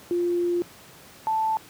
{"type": "tone pair in turn", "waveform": "sine", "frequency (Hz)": [349.2, 879.9], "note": ["F4", "A5"], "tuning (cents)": [0, 0], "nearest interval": "octave + major third", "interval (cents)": 1600, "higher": "second", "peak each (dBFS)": -21, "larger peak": "neither", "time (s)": [[0.11, 0.62], [1.27, 1.57]], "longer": "first", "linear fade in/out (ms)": 0, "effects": ["pink hiss -48 dBFS RMS until 1.69 s", "high-pass 100 Hz 12 dB/octave"]}